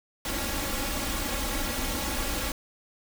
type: noise with comb filter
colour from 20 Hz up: pink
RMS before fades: -30 dBFS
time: 0.25-2.52 s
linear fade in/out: 2 ms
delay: 3.6 ms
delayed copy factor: +0.8
effects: none